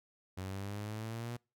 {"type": "exponential sweep", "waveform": "sawtooth", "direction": "up", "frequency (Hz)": [92.5, 121.2], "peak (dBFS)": -35, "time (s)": [0.37, 1.37], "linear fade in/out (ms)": 10, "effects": ["noise-tail reverb RT60 0.3 s tail -26 dB re dry"]}